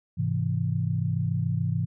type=chord; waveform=sine; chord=Ab augmented; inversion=none; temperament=equal; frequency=103.83 / 130.81 / 164.81 Hz; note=Ab2 / C3 / E3; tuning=0 / 0 / 0 cents; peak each=-28 dBFS; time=0.17-1.86 s; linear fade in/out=20 ms; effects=none